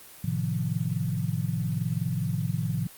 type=chord; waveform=sine; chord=F dominant seventh; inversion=first; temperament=equal; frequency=110 / 130.81 / 155.56 / 174.61 Hz; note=A2 / C3 / Eb3 / F3; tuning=0 / 0 / 0 / 0 cents; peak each=-31 dBFS; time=0.24-2.87 s; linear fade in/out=5 ms; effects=white hiss -48 dBFS RMS until 2.97 s + Opus 32 kbps